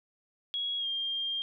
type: tone with pitch glide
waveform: sine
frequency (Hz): 3322 to 3203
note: G#7 to G7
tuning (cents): 0 to +37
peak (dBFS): -30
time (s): 0.54-1.42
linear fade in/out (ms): 0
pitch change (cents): -63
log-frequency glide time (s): 0.78-0.87
effects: none